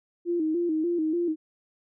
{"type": "tone with vibrato", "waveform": "sine", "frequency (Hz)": 329.6, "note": "E4", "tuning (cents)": 0, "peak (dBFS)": -23, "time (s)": [0.25, 1.36], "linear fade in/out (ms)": 50, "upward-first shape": "square", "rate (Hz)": 3.4, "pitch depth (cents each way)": 85, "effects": []}